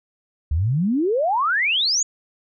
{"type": "exponential sweep", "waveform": "sine", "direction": "up", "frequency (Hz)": [69.5, 7010], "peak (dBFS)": -17, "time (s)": [0.51, 2.03], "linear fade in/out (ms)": 5, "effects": []}